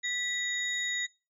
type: tone cluster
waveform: sine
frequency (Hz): 1963 / 3765 / 6900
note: B6 / A#7 / A8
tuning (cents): -11 / +16 / -35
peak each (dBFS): -31 / -34 / -37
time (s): 0.03-1.07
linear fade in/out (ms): 20
effects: noise-tail reverb RT60 0.3 s tail -23 dB re dry + tanh soft clip ceiling -20 dBFS